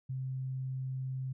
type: tone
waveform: sine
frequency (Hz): 131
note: C3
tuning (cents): +2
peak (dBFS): -34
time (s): 0.09-1.33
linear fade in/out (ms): 10
effects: none